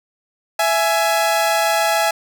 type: tone pair together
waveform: sawtooth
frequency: 664.3 / 837 Hz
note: E5 / G#5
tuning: +13 / +13 cents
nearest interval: major third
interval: 400 cents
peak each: -14 dBFS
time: 0.59-2.11 s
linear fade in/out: 5 ms
effects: none